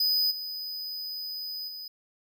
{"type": "tone with level steps", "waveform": "square", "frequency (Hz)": 4992, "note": "D#8", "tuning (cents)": 5, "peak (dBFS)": [-23, -34, -38], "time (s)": [0, 1.88], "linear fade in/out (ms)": 5, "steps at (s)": [0.3, 1.67], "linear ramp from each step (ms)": 20, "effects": []}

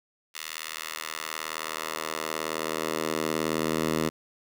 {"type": "tone with high-pass filter sweep", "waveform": "10% pulse", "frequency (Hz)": 79, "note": "D#2", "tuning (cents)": 27, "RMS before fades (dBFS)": -31, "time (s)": [0.34, 4.1], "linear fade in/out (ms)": 20, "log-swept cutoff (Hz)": [2300, 190], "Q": 0.78, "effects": []}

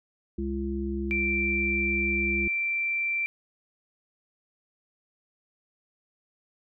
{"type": "harmonic tone", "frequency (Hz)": 68.2, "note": "C#2", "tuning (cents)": -28, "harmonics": [1, 3, 5], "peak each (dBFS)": [-32, -32, -32], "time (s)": [0.38, 2.48], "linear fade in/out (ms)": 5}
{"type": "tone", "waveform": "sine", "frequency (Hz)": 2349, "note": "D7", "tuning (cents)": 0, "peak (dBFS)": -25, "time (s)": [1.11, 3.26], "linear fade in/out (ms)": 0}
{"effects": []}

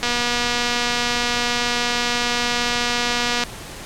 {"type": "click train", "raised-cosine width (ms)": 0.2, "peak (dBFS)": -4, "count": 822, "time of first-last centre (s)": [0.03, 3.437], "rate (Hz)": 241, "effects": ["pink hiss -35 dBFS RMS until 3.85 s", "low-pass 11000 Hz 12 dB/octave"]}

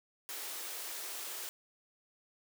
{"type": "high-pass noise", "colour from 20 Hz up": "white", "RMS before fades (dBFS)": -42, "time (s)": [0.29, 1.49], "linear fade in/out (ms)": 0, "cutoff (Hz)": 310, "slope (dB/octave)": 48, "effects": []}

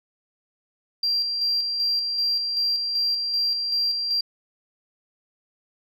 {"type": "tone with tremolo", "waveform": "sine", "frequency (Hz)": 4738, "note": "D8", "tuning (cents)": 14, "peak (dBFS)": -19, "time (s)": [1.03, 4.21], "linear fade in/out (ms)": 5, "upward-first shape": "square", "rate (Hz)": 2.6, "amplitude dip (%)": 40, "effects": ["tanh soft clip ceiling -15 dBFS"]}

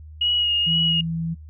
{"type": "tone with vibrato", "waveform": "sine", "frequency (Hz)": 2883, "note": "F#7", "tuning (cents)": -46, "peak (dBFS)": -18, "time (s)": [0.21, 1.01], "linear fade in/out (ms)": 5, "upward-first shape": "sine", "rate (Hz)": 2.1, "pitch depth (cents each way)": 22}
{"type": "tone", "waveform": "sine", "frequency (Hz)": 164.81, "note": "E3", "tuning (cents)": 0, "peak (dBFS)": -23, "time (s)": [0.66, 1.35], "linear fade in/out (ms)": 20}
{"effects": ["noise-tail reverb RT60 0.1 s tail -22 dB re dry", "added 77 Hz sine -38 dBFS peak until 1.49 s"]}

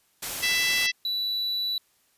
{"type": "noise", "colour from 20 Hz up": "white", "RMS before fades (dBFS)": -32, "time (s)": [0.22, 0.87], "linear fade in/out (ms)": 10}
{"type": "harmonic tone", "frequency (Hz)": 664, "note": "E5", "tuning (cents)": 12, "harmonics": [3, 4, 5, 6, 7, 8, 9], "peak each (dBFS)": [-26, -28, -30, -32, -33, -34, -35], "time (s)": [0.42, 0.92], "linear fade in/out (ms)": 20}
{"type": "tone", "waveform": "triangle", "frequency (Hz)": 3951, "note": "B7", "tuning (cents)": 0, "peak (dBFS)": -24, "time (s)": [1.05, 1.78], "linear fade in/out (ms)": 2}
{"effects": ["white hiss -66 dBFS RMS until 2.17 s", "resampled to 32000 Hz"]}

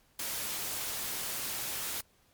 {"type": "noise", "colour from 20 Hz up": "white", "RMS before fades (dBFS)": -36, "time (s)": [0.19, 2.01], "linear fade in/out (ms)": 5, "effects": ["pink hiss -67 dBFS RMS until 2.33 s", "MP3 96 kbps"]}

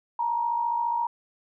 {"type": "tone pair together", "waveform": "sine", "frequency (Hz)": [890.4, 945], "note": ["A5", "A#5"], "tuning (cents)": [20, 23], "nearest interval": "minor second", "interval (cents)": 103, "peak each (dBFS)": [-32, -24], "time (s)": [0.19, 1.07], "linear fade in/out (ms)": 5, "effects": []}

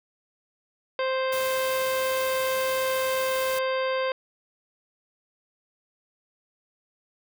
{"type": "harmonic tone", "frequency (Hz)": 523.3, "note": "C5", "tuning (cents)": 0, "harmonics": [1, 2, 3, 4, 5, 6, 7, 9], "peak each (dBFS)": [-25, -31, -35, -37, -39, -41, -42, -44], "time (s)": [0.99, 4.12], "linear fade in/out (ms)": 2}
{"type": "noise", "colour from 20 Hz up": "white", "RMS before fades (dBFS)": -36, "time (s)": [1.32, 3.59], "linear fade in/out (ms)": 5}
{"effects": []}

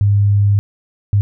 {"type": "tone bursts at uneven times", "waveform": "sine", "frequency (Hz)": 101.5, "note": "G#2", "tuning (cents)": -39, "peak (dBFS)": -9, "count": 2, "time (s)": [[0.01, 0.59], [1.13, 1.21]], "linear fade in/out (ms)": 0, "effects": []}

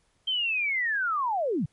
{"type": "linear sweep", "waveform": "sine", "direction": "down", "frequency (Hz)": [3160, 116.54], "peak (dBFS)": -24, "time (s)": [0.27, 1.66], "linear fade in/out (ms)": 10, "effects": ["pink hiss -69 dBFS RMS until 1.72 s", "MP3 48 kbps"]}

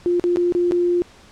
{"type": "tone with dropouts", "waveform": "sine", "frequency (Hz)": 351.1, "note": "F4", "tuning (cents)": 9, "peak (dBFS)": -15, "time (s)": [0.06, 1.02], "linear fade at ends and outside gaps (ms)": 0, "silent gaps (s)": [[0.197, 0.24], [0.36, 0.37], [0.523, 0.55], [0.711, 0.72]], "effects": ["pink hiss -48 dBFS RMS until 1.31 s", "low-pass 7000 Hz 12 dB/octave"]}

